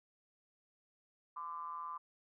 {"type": "ring-modulated tone", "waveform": "triangle", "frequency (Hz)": 81, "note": "E2", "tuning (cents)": -30, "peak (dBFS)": -36, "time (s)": [1.36, 1.98], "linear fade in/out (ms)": 10, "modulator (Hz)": 1100, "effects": []}